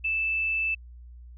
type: tone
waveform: sine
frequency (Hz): 2637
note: E7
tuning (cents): 0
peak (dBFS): -24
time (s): 0.04-0.75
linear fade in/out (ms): 10
effects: added 60 Hz sine -43 dBFS peak until 1.37 s